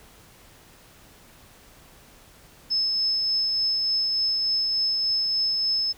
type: tone with tremolo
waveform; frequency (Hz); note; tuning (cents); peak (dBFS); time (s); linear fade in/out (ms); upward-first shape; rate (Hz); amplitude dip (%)
sine; 5220; E8; -18; -20; 2.7-5.93; 20; triangle; 3.4; 25
effects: pink hiss -52 dBFS RMS until 5.97 s